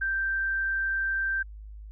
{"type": "tone", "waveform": "sine", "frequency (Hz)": 1568, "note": "G6", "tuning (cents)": 0, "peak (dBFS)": -25, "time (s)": [0.01, 1.43], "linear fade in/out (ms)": 10, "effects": ["added 52 Hz sine -40 dBFS peak until 1.91 s"]}